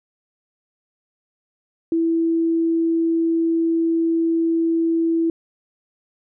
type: tone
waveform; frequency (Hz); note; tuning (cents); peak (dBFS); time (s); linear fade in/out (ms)
sine; 330; E4; +2; -16; 1.92-5.3; 2
effects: none